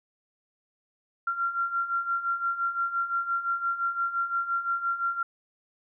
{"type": "beating tone pair", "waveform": "sine", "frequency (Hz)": [1373, 1378.8], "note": ["F6", "F6"], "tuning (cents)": [-30, -23], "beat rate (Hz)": 5.8, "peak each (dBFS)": [-32, -27], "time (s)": [1.27, 5.23], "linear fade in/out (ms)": 5, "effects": []}